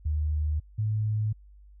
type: tone pair in turn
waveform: sine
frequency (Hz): 76 / 107.48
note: D#2 / A2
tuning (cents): -40 / -40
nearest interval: tritone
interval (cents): 600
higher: second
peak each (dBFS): -24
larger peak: neither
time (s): 0.05-0.6 / 0.78-1.33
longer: neither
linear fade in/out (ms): 10
effects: added 50 Hz sine -49 dBFS peak until 1.8 s